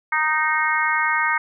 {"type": "harmonic tone", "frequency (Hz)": 309.8, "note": "D#4", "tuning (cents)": -7, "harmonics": [3, 4, 5, 6, 7], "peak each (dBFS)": [-24, -24, -24, -24, -24], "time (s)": [0.12, 1.38], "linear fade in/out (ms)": 5, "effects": []}